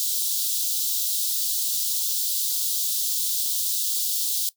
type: high-pass noise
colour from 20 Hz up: white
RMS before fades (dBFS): -25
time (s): 0-4.49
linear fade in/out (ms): 0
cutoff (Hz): 3400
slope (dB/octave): 48
effects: noise-tail reverb RT60 0.1 s tail -18 dB re dry